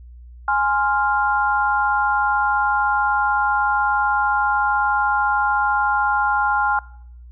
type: chord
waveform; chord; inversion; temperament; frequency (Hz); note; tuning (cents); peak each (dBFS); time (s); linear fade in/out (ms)
sine; F minor; first; equal; 830.6 / 1046.5 / 1396.9; Ab5 / C6 / F6; 0 / 0 / 0; -19 / -23 / -20; 0.48-6.79; 2
effects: noise-tail reverb RT60 0.7 s tail -23 dB re dry + added 60 Hz sine -38 dBFS peak until 7.31 s